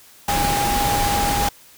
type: tone in noise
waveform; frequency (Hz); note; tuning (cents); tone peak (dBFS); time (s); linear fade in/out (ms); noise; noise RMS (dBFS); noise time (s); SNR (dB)
sine; 815; G#5; -33; -20; 0.28-1.49; 5; pink; -22; 0.28-1.49; -1
effects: white hiss -48 dBFS RMS until 1.77 s